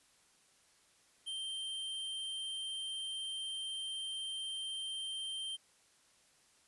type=tone; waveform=square; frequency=3142 Hz; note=G7; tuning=3 cents sharp; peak=-39 dBFS; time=1.26-5.57 s; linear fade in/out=20 ms; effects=white hiss -68 dBFS RMS until 6.67 s + resampled to 24000 Hz